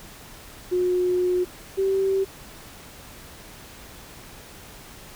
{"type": "tone pair in turn", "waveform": "sine", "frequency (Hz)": [361.2, 386.7], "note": ["F#4", "G4"], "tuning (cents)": [-42, -24], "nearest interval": "minor second", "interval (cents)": 118, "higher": "second", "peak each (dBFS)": -19, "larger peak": "neither", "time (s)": [[0.71, 1.45], [1.77, 2.25]], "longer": "first", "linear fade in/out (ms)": 20, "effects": ["pink hiss -44 dBFS RMS until 5.15 s"]}